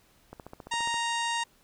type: click train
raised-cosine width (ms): 1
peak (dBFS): -28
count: 10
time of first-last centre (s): 0.33-0.942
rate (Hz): 14.7
type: harmonic tone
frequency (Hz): 932.3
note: A#5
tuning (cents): 0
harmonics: 1 / 2 / 3 / 4 / 5 / 6 / 7 / 8 / 9 / 10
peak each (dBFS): -30 / -34 / -36 / -37 / -44 / -45 / -43 / -43 / -46 / -48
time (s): 0.71-1.44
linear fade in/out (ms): 10
effects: pink hiss -63 dBFS RMS until 1.63 s